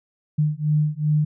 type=beating tone pair; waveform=sine; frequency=150 / 152.6 Hz; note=D3 / D#3; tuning=+37 / -33 cents; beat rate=2.6 Hz; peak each=-21 dBFS; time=0.38-1.25 s; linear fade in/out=10 ms; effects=none